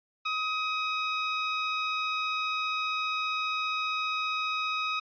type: tone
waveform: 20% pulse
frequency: 1263 Hz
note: D#6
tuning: 26 cents sharp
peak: -23 dBFS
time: 0.25-5 s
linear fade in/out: 10 ms
effects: resampled to 11025 Hz